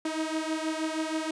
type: beating tone pair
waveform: sawtooth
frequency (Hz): 313.9 / 320.2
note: D#4 / D#4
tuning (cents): +15 / +50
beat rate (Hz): 6.3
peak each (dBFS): -27 / -29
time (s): 0.05-1.31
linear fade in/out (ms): 5
effects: resampled to 22050 Hz